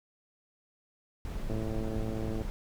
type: noise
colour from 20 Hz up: brown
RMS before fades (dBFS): -36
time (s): 1.25-2.5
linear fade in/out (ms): 0
type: click train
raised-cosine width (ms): 2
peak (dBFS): -24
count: 102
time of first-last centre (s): 1.5-2.418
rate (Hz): 110
effects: none